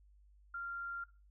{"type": "tone", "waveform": "sine", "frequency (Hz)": 1388, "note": "F6", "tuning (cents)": -11, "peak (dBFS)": -39, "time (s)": [0.54, 1.04], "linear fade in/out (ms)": 5, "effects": ["noise-tail reverb RT60 0.3 s tail -19 dB re dry", "added 50 Hz sine -61 dBFS peak until 1.3 s"]}